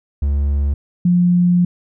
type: tone pair in turn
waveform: triangle / sine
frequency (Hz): 71 / 176.85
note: C#2 / F3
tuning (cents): +42 / +22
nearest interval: octave + major third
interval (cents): 1580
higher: second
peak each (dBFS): -12 / -10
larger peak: second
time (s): 0.22-0.74 / 1.05-1.65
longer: second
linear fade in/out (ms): 5
effects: none